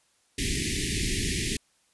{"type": "band-stop noise", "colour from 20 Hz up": "pink", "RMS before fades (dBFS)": -28, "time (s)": [0.38, 1.57], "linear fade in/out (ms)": 5, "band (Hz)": [420, 1800], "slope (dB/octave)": 96, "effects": ["white hiss -67 dBFS RMS until 1.93 s", "resampled to 24000 Hz"]}